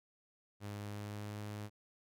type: tone with pitch glide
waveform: sawtooth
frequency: 102.7 to 104.5 Hz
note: G#2 to G#2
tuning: -19 to +11 cents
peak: -38 dBFS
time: 0.6-1.7 s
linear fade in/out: 50 ms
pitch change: +30 cents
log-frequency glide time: 0.7-1.42 s
effects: none